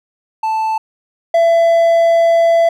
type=tone pair in turn; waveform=triangle; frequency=880 / 669.9 Hz; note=A5 / E5; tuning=0 / +28 cents; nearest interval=perfect fourth; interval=472 cents; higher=first; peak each=-12 / -6 dBFS; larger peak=second; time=0.43-0.78 / 1.34-2.69 s; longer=second; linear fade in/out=5 ms; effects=none